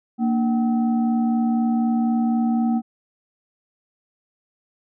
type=tone with frequency modulation; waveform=sine; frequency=231.5 Hz; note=A#3; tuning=12 cents flat; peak=-17 dBFS; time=0.18-2.82 s; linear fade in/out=50 ms; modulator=527 Hz; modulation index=0.52; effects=none